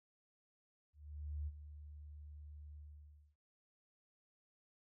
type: tone with ADSR envelope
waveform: sine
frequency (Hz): 74.3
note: D2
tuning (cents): +21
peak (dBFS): -38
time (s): 0.93-3.36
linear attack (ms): 540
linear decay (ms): 40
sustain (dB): -12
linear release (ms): 590
effects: none